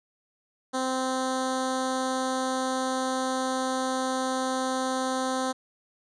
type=tone with notch filter; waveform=10% pulse; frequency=259.8 Hz; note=C4; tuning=12 cents flat; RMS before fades=-28 dBFS; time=0.73-5.53 s; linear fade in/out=20 ms; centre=2300 Hz; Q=1; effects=resampled to 22050 Hz